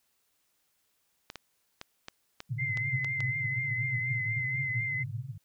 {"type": "clicks", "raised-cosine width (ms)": 0.2, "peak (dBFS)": -22, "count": 8, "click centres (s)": [1.301, 1.357, 1.814, 2.084, 2.404, 2.773, 3.046, 3.205]}
{"type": "band-pass noise", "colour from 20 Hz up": "pink", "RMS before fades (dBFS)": -36, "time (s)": [2.49, 5.38], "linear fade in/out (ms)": 10, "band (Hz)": [110, 140], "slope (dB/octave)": 96}
{"type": "tone with vibrato", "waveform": "sine", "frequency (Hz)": 2066, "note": "C7", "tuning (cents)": -22, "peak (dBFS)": -30, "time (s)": [2.58, 5.04], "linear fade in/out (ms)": 20, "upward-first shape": "triangle", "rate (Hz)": 4.1, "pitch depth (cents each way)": 39}
{"effects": ["white hiss -74 dBFS RMS until 5.44 s"]}